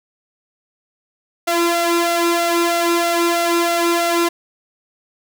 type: tone with flanger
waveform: sawtooth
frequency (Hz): 341.3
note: F4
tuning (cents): -40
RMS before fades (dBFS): -17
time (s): 1.47-4.29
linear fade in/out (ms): 10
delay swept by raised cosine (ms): 1.4 to 2.15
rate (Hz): 3.1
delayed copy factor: +0.65
effects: none